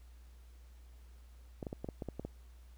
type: clicks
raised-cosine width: 2 ms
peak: -26 dBFS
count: 9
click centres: 1.628 / 1.668 / 1.729 / 1.845 / 1.888 / 2.022 / 2.087 / 2.196 / 2.25 s
effects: added 60 Hz sine -53 dBFS peak until 2.77 s + pink hiss -69 dBFS RMS until 2.77 s